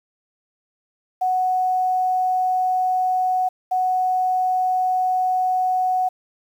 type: tone pair in turn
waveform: sine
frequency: 740 / 740 Hz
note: F#5 / F#5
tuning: 0 / 0 cents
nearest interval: unison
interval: 0 cents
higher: neither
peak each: -17 dBFS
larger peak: neither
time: 1.21-3.49 / 3.71-6.09 s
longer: second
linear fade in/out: 10 ms
effects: 8-bit